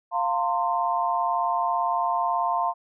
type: chord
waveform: sine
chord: F suspended fourth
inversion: none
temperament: equal with one note detuned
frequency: 698.5 / 908.4 / 1046.5 Hz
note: F5 / Bb5 / C6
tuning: 0 / -45 / 0 cents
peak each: -26 dBFS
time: 0.11-2.74 s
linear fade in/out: 50 ms
effects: none